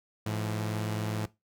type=tone pair together; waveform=sawtooth; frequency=107.5 / 170.65 Hz; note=A2 / F3; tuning=-40 / -40 cents; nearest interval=minor sixth; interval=800 cents; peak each=-27 / -34 dBFS; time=0.26-1.26 s; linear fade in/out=5 ms; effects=noise-tail reverb RT60 0.2 s tail -18 dB re dry